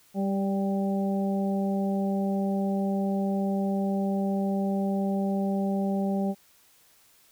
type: harmonic tone with a mistuned harmonic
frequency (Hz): 196.4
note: G3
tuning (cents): +4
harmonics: 1 / 2 / 3 / 4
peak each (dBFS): -25 / -34 / -34 / -36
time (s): 0.14-6.35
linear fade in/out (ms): 50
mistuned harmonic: 3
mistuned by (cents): -18
effects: white hiss -60 dBFS RMS until 7.31 s